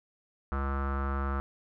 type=tone with low-pass filter; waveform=square; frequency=68.8 Hz; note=C#2; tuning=12 cents flat; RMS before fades=-31 dBFS; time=0.52-1.4 s; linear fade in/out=0 ms; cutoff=1300 Hz; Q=6.2; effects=none